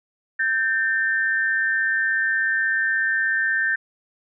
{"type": "tone pair together", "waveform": "sine", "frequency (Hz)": [1563.5, 1800], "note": ["G6", "A6"], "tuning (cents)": [-5, 39], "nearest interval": "major second", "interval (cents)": 244, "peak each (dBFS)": [-22, -21], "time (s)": [0.39, 3.76], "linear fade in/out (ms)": 10, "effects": []}